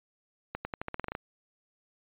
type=accelerating click train; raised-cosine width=0.5 ms; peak=-19 dBFS; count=11; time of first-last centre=0.55-1.151 s; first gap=100 ms; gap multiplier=0.88; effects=resampled to 8000 Hz